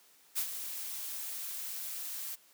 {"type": "noise with ADSR envelope", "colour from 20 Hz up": "blue", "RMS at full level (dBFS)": -31, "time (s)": [0.35, 2.36], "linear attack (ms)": 30, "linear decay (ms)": 80, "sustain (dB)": -9, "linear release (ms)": 20, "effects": ["white hiss -63 dBFS RMS until 2.53 s", "high-pass 200 Hz 12 dB/octave"]}